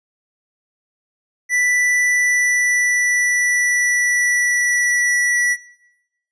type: tone with pitch glide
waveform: square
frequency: 1975.5 to 1949.4 Hz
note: B6 to B6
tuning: 0 to -23 cents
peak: -15 dBFS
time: 1.49-5.57 s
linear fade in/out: 50 ms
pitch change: -23 cents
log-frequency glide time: 2.11-5.24 s
effects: noise-tail reverb RT60 1.0 s tail -22 dB re dry + resampled to 22050 Hz